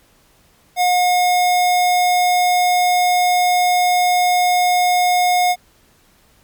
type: tone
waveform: square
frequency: 720 Hz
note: F#5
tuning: 47 cents flat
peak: -13 dBFS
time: 0.76-5.56 s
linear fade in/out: 50 ms
effects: pink hiss -54 dBFS RMS until 6.43 s + MP3 96 kbps